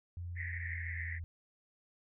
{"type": "tone with pitch glide", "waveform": "sine", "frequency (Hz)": [87.31, 83.9], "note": ["F2", "E2"], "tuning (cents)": [0, 31], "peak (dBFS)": -39, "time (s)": [0.17, 1.24], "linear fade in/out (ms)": 0, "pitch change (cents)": -69, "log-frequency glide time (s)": [0.42, 0.95]}
{"type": "band-pass noise", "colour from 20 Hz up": "pink", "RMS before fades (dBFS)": -43, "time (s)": [0.35, 1.2], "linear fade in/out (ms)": 50, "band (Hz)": [1800, 2100], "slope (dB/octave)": 96}
{"effects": []}